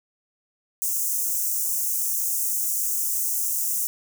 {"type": "high-pass noise", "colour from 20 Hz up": "white", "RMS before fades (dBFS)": -25, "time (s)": [0.82, 3.87], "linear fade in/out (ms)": 0, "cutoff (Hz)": 6100, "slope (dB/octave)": 48, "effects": []}